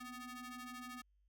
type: ring-modulated tone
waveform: sawtooth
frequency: 501 Hz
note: B4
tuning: 25 cents sharp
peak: -40 dBFS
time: 0-1.02 s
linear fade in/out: 10 ms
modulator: 745 Hz
effects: added 50 Hz sine -70 dBFS peak until 1.28 s